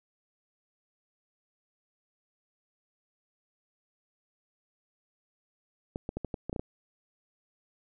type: clicks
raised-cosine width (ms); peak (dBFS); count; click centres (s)
2; -20; 9; 5.959 / 6.091 / 6.17 / 6.247 / 6.342 / 6.496 / 6.529 / 6.562 / 6.595
effects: none